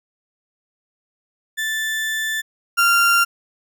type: tone pair in turn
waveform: 35% pulse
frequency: 1760 / 1386.5 Hz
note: A6 / F6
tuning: 0 / -13 cents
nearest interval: major third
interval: 413 cents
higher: first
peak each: -19 / -11 dBFS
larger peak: second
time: 1.57-2.42 / 2.77-3.25 s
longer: first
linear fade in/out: 20 ms
effects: none